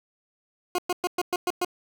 20% pulse tone bursts, 358.1 Hz, F4, 43 cents sharp, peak -18 dBFS, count 7, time 0.75-1.648 s, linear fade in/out 2 ms, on 34 ms, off 110 ms, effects none

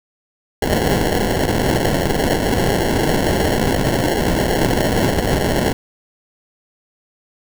violet noise with sample-and-hold, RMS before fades -17 dBFS, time 0.62-5.73 s, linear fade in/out 5 ms, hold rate 1225 Hz, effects none

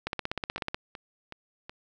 two click trains, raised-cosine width 0.3 ms, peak -24 / -14 dBFS, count 4 / 12, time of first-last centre 0.58-1.695 / 0.07-0.745 s, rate 2.69 / 16.3 Hz, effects none

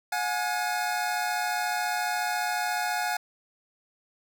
25% pulse tone pair together, 722 / 836.3 Hz, F#5 / G#5, -43 / +12 cents, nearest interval minor third, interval 255 cents, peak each -25 / -26 dBFS, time 0.12-3.17 s, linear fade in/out 5 ms, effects none

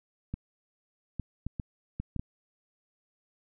clicks, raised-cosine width 5 ms, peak -21 dBFS, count 7, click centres 0.34 / 1.197 / 1.466 / 1.598 / 2 / 2.163 / 2.195 s, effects none

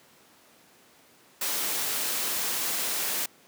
white noise, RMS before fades -29 dBFS, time 1.41-3.26 s, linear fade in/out 5 ms, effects pink hiss -57 dBFS RMS until 3.47 s + high-pass 200 Hz 12 dB/octave

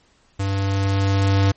square tone with level ramp, 98.1 Hz, G2, 2 cents sharp, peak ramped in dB -21 to -14 dBFS, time 0.39-1.52 s, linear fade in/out 10 ms, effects pink hiss -59 dBFS RMS until 1.56 s + MP3 32 kbps

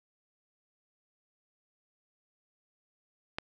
click, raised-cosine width 0.3 ms, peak -17 dBFS, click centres 3.385 s, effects none

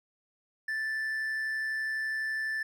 triangle tone with amplitude modulation, 1760 Hz, A6, in tune, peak -27 dBFS, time 0.68-2.63 s, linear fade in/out 5 ms, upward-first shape sine, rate 132 Hz, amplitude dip 25%, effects none

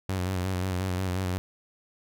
sawtooth tone with vibrato, 92.5 Hz, F#2, in tune, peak -23 dBFS, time 0.09-1.38 s, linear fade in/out 0 ms, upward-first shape square, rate 5.6 Hz, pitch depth 42 cents each way, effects none

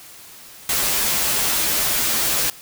white noise with comb filter, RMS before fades -20 dBFS, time 0.69-2.5 s, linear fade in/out 2 ms, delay 11 ms, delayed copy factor -0.7, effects white hiss -42 dBFS RMS until 2.61 s

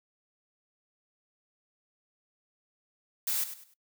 blue noise with echo, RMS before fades -30 dBFS, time 3.27-3.44 s, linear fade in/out 5 ms, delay 100 ms, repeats 3, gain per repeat -11 dB, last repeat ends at 3.74 s, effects noise-tail reverb RT60 0.1 s tail -19 dB re dry

